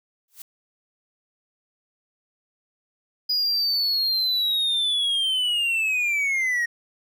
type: noise with exponential growth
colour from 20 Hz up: blue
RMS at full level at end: -35 dBFS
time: 0.28-0.42 s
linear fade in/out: 2 ms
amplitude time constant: 29 ms
type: linear sweep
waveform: triangle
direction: down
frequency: 4939 to 1862 Hz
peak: -19 dBFS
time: 3.29-6.66 s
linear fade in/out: 10 ms
effects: none